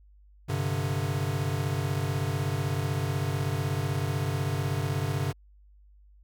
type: chord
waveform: square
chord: G suspended fourth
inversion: none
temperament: equal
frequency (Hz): 98 / 130.81 / 146.83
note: G2 / C3 / D3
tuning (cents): 0 / 0 / 0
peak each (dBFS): -32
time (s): 0.48-5.33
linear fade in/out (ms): 20
effects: added 50 Hz sine -53 dBFS peak until 6.23 s